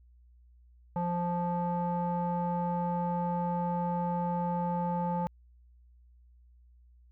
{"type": "tone with low-pass filter", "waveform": "square", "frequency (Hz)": 174.61, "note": "F3", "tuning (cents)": 0, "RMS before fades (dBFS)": -31, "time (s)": [0.96, 5.27], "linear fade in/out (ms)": 0, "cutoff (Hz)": 860, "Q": 4.6, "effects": ["added 60 Hz sine -56 dBFS peak until 7.11 s"]}